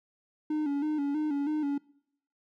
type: tone with vibrato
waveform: triangle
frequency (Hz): 294.2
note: D4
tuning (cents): +3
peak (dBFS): -25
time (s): 0.5-1.78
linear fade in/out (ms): 5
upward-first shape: square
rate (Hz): 3.1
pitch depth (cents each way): 65
effects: noise-tail reverb RT60 0.7 s tail -23 dB re dry